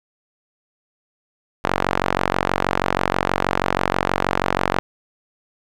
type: tone with band-pass filter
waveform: sawtooth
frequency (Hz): 46.25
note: F#1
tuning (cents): 0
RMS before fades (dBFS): -21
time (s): 1.64-4.79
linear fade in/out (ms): 0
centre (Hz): 1100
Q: 0.84
effects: 7-bit